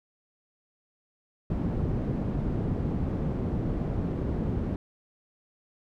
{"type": "low-pass noise", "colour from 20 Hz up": "white", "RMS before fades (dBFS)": -29, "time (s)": [1.5, 4.76], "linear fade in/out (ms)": 2, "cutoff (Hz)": 220, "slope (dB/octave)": 12, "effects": []}